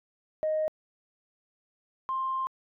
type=tone pair in turn; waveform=sine; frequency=622.3 / 1053.8 Hz; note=D#5 / C6; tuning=0 / +12 cents; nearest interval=major sixth; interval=912 cents; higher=second; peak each=-24 / -27 dBFS; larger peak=first; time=0.43-0.68 / 2.09-2.47 s; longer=second; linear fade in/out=0 ms; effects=tanh soft clip ceiling -21 dBFS